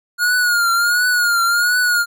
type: tone with vibrato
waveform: square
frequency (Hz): 1429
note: F6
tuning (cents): +39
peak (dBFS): -14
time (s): 0.18-2.06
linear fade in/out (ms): 50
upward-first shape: triangle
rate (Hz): 1.4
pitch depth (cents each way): 77
effects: none